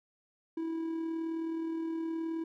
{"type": "tone with amplitude modulation", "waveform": "triangle", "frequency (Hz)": 326.7, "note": "E4", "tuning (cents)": -15, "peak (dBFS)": -29, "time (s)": [0.57, 2.44], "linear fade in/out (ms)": 5, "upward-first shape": "sine", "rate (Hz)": 39.1, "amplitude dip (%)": 35, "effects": []}